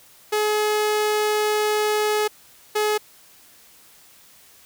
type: tone bursts at uneven times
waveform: sawtooth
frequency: 423.8 Hz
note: G#4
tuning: 35 cents sharp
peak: -15 dBFS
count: 2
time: 0.32-2.28 / 2.75-2.98 s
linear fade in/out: 10 ms
effects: white hiss -51 dBFS RMS until 4.65 s